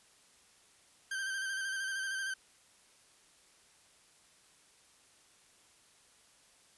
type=tone with vibrato; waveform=40% pulse; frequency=1564 Hz; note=G6; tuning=4 cents flat; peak=-34 dBFS; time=1.11-2.34 s; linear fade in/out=5 ms; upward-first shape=square; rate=13 Hz; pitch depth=27 cents each way; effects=white hiss -64 dBFS RMS until 6.77 s + resampled to 24000 Hz